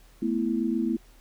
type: chord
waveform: sine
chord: A suspended second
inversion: none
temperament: just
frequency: 220 / 247.5 / 330 Hz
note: A3 / B3 / E4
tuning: 0 / +4 / +2 cents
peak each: -28 dBFS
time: 0.22-0.97 s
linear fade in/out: 5 ms
effects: added 40 Hz sine -53 dBFS peak until 1.2 s + pink hiss -59 dBFS RMS until 1.2 s